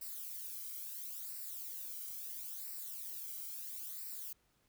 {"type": "noise with flanger", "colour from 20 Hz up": "violet", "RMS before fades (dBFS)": -45, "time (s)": [0.01, 4.33], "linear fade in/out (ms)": 5, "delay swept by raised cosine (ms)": [0.3, 1.14], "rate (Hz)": 0.74, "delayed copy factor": -0.7, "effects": ["pink hiss -75 dBFS RMS until 4.68 s"]}